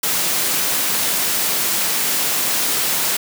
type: high-pass noise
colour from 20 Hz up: white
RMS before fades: -19 dBFS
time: 0.03-3.17 s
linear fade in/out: 5 ms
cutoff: 130 Hz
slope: 24 dB/octave
effects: none